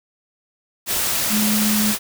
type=tone in noise; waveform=sine; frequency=212.1 Hz; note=G#3; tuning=37 cents sharp; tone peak=-18 dBFS; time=1.29-1.95 s; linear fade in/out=50 ms; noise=white; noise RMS=-21 dBFS; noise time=0.86-1.99 s; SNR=0 dB; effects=none